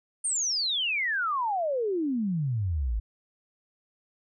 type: exponential sweep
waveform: sine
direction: down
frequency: 9120 to 50 Hz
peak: -25 dBFS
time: 0.24-3 s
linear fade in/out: 10 ms
effects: none